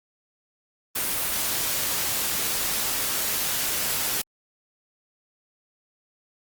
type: noise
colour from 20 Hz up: white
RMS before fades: -26 dBFS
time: 0.95-4.22 s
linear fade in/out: 10 ms
effects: Opus 32 kbps